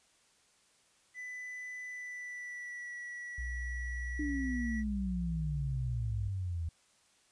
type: tone with pitch glide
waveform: triangle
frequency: 1996 to 1940.3 Hz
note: B6 to B6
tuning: +18 to -31 cents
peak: -39 dBFS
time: 1.14-4.84 s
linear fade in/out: 50 ms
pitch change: -49 cents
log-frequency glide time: 1.84-2.95 s
type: tone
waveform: sine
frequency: 61.2 Hz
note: B1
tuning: 15 cents flat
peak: -36 dBFS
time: 3.38-6.29 s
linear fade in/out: 5 ms
type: exponential sweep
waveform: sine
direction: down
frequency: 301.9 to 80 Hz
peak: -33 dBFS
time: 4.19-6.69 s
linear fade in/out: 5 ms
effects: white hiss -68 dBFS RMS until 7.31 s + resampled to 22050 Hz

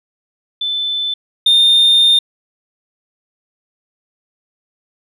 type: tone pair in turn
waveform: sine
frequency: 3520 / 3632 Hz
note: A7 / A#7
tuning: 0 / -46 cents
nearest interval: minor second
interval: 54 cents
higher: second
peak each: -16 / -5 dBFS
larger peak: second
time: 0.61-1.14 / 1.46-2.19 s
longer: second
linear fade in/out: 5 ms
effects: tanh soft clip ceiling -6 dBFS

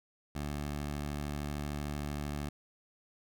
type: tone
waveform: 15% pulse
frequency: 73.1 Hz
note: D2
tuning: 7 cents flat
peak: -29 dBFS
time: 0.35-2.49 s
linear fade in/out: 5 ms
effects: none

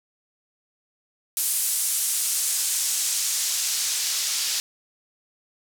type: noise with band-pass filter sweep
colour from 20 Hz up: white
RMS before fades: -25 dBFS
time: 1.37-4.6 s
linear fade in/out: 0 ms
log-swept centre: 10000 to 5000 Hz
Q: 1.1
effects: none

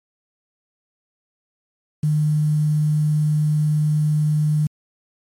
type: tone with quantisation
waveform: sine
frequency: 151.5 Hz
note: D#3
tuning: 46 cents flat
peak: -15 dBFS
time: 2.03-4.67 s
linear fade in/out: 5 ms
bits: 7
effects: MP3 64 kbps

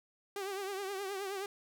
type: tone with vibrato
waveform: sawtooth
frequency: 392 Hz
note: G4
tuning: in tune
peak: -33 dBFS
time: 0.36-1.46 s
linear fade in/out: 2 ms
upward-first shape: triangle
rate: 9.5 Hz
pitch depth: 89 cents each way
effects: none

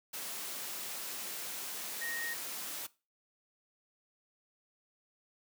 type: tone in noise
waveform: sine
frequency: 1864.7 Hz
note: A#6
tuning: in tune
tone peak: -37 dBFS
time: 2.01-2.34 s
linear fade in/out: 10 ms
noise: white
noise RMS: -41 dBFS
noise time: 0.13-2.87 s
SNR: +1 dB
effects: noise-tail reverb RT60 0.3 s tail -20 dB re dry + high-pass 200 Hz 12 dB/octave

